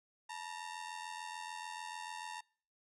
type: ring-modulated tone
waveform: sawtooth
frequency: 914 Hz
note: A#5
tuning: 34 cents flat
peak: -36 dBFS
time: 0.29-2.41 s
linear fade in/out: 10 ms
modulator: 43.4 Hz
effects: noise-tail reverb RT60 0.5 s tail -26 dB re dry + resampled to 24000 Hz

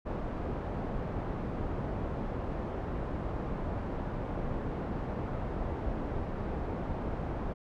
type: low-pass noise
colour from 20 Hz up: pink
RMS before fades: -35 dBFS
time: 0.05-7.54 s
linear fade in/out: 20 ms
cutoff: 850 Hz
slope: 12 dB/octave
effects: none

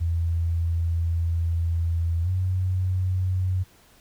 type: tone with pitch glide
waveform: sine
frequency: 83.8 to 92.45 Hz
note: E2 to F#2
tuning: +29 to -1 cents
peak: -21 dBFS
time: 0-3.64 s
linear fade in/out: 20 ms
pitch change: +170 cents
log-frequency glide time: 2.23-2.29 s
effects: pink hiss -56 dBFS RMS until 4 s

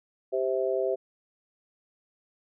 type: harmonic tone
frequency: 130.81 Hz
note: C3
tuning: in tune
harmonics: 3 / 4 / 5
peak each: -28 / -29 / -30 dBFS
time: 0.32-0.96 s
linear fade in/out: 20 ms
effects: none

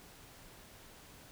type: silence
effects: pink hiss -56 dBFS RMS until 1.31 s

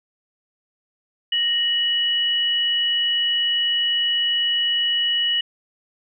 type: tone pair together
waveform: sine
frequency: 1858.8 / 2936 Hz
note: A#6 / F#7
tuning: -5 / -14 cents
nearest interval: minor sixth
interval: 791 cents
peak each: -28 / -18 dBFS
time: 1.32-5.41 s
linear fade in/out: 5 ms
effects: none

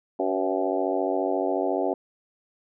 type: harmonic tone with a mistuned harmonic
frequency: 94.3 Hz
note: F#2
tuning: 33 cents sharp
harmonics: 3 / 4 / 5 / 6 / 7 / 8 / 9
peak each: -30 / -28 / -31 / -31 / -29 / -32 / -36 dBFS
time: 0.19-1.94 s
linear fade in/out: 5 ms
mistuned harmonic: 5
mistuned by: +48 cents
effects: none

